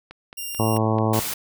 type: click train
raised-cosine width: 0.3 ms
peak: -23 dBFS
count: 5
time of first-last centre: 0.11-0.985 s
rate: 4.57 Hz
type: tone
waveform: 5% pulse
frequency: 2794 Hz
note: F7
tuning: in tune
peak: -20 dBFS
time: 0.37-0.78 s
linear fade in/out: 10 ms
type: harmonic tone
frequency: 110 Hz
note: A2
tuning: in tune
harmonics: 1 / 2 / 3 / 4 / 5 / 6 / 7 / 8 / 9 / 10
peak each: -22 / -25 / -27 / -28 / -29 / -30 / -30 / -31 / -32 / -32 dBFS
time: 0.59-1.2 s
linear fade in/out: 5 ms
type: noise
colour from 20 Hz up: white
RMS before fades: -28 dBFS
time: 1.13-1.34 s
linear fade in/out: 5 ms
effects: none